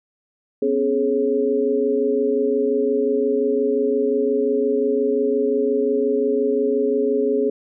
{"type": "tone cluster", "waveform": "sine", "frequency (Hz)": [252.5, 278.2, 422.2, 545], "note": ["B3", "C#4", "G#4", "C#5"], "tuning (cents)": [39, 6, 29, -29], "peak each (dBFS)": [-25, -25, -18, -27], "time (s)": [0.62, 7.5], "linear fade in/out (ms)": 5, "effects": []}